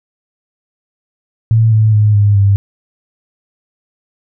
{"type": "tone with pitch steps", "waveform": "sine", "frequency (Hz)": [112.3, 108.98, 105.75, 102.62, 99.59], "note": ["A2", "A2", "G#2", "G#2", "G2"], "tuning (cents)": [36, -16, 32, -20, 28], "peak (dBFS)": -6, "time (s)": [1.51, 2.56], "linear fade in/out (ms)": 0, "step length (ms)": 210, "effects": []}